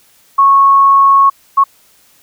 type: tone bursts at uneven times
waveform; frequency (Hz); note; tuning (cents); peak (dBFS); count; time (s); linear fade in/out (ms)
sine; 1101; C#6; -12; -4; 2; 0.38-1.3 / 1.57-1.64; 10
effects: white hiss -49 dBFS RMS until 2.22 s